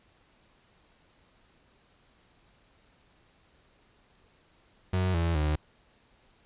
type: tone with pitch steps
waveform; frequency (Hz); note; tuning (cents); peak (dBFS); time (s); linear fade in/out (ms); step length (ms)
35% pulse; 92.5 / 83.85 / 76.01; F#2 / E2 / D#2; 0 / +30 / -40; -23; 4.93-5.56; 5; 210
effects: pink hiss -64 dBFS RMS until 6.45 s + resampled to 8000 Hz